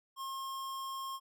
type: tone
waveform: square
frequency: 1073 Hz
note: C6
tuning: 43 cents sharp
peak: -39 dBFS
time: 0.16-1.2 s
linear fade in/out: 50 ms
effects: none